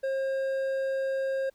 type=tone with hard clipping; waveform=triangle; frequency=536 Hz; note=C5; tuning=42 cents sharp; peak=-28 dBFS; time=0.03-1.5 s; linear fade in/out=10 ms; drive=9 dB; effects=pink hiss -69 dBFS RMS until 1.54 s